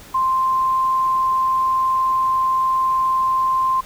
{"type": "tone", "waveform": "sine", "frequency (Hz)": 1046.5, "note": "C6", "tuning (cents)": 0, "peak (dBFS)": -15, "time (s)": [0.14, 3.81], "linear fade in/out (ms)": 10, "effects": ["pink hiss -42 dBFS RMS until 3.85 s"]}